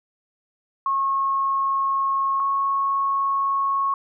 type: tone pair in turn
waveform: sine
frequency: 1089 / 1099.1 Hz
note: C#6 / C#6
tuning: -31 / -15 cents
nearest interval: unison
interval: 16 cents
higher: second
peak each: -19 dBFS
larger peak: neither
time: 0.86-2.4 / 2.4-3.94 s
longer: neither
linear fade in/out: 2 ms
effects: none